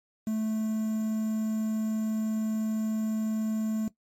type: tone with quantisation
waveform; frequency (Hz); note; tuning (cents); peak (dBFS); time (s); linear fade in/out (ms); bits
triangle; 218.5; A3; -12; -24; 0.27-3.88; 2; 8
effects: noise-tail reverb RT60 0.1 s tail -17 dB re dry + MP3 64 kbps

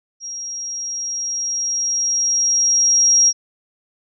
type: tone with level ramp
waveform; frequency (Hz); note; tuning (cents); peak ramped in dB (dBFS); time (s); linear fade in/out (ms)
sine; 5630; F8; +13; -27 to -9; 0.2-3.33; 50
effects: none

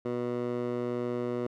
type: tone with band-pass filter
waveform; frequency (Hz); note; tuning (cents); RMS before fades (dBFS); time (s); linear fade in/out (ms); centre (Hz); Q
15% pulse; 121.8; B2; -24; -32; 0.05-1.47; 5; 450; 0.96
effects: none

